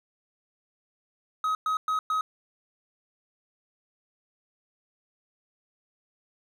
triangle tone bursts, 1268 Hz, D#6, 32 cents sharp, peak -22 dBFS, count 4, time 1.44-2.21 s, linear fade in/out 2 ms, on 110 ms, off 110 ms, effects none

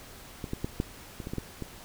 clicks, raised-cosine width 3 ms, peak -22 / -18 / -17 / -14 / -24 / -23 / -20 / -18 / -22 dBFS, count 9, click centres 0.442 / 0.534 / 0.645 / 0.801 / 1.202 / 1.271 / 1.335 / 1.383 / 1.623 s, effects pink hiss -48 dBFS RMS until 1.84 s

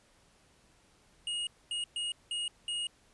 square tone bursts at uneven times, 2870 Hz, F7, 47 cents sharp, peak -33 dBFS, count 5, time 1.27-1.47 / 1.71-1.84 / 1.96-2.12 / 2.31-2.48 / 2.68-2.87 s, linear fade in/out 2 ms, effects pink hiss -65 dBFS RMS until 3.13 s + resampled to 24000 Hz

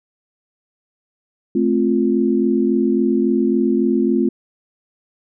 sine chord, F major, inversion first, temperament just, 218.3 / 261.9 / 349.2 Hz, A3 / C4 / F4, -13 / +2 / 0 cents, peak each -18 dBFS, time 1.55-4.29 s, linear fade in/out 5 ms, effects none

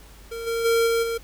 square tone with level steps, 460.4 Hz, A#4, 22 cents flat, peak -31 / -24 / -18 / -20 / -25 dBFS, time 0.31-1.18 s, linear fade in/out 10 ms, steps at 0.46 / 0.64 / 0.86 / 1.02 s, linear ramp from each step 20 ms, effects added 50 Hz sine -46 dBFS peak until 1.23 s + pink hiss -50 dBFS RMS until 1.23 s

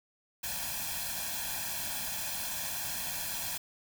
white noise with comb filter, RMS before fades -36 dBFS, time 0.43-3.58 s, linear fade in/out 10 ms, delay 1.2 ms, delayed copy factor +0.8, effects none

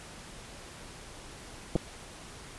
clicks, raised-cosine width 2 ms, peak -14 dBFS, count 2, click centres 1.755 / 1.761 s, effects pink hiss -47 dBFS RMS until 2.58 s + resampled to 24000 Hz

